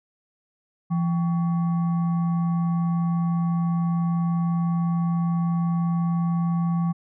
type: tone with frequency modulation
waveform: sine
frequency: 169.7 Hz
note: F3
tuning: 49 cents flat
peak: -20 dBFS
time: 0.9-6.93 s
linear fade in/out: 20 ms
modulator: 954 Hz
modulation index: 0.28
effects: none